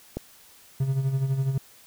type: click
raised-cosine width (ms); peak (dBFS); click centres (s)
2; -16; 0.17
type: tone with tremolo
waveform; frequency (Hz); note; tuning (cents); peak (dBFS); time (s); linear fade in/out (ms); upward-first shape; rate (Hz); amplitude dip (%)
triangle; 134.5; C3; +48; -18; 0.8-1.58; 5; sine; 12; 60
effects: white hiss -53 dBFS RMS until 1.86 s